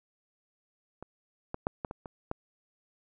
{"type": "clicks", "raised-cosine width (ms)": 1, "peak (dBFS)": [-28, -20, -14, -19, -24, -27, -18], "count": 7, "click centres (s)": [1.026, 1.544, 1.669, 1.848, 1.911, 2.058, 2.314], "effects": []}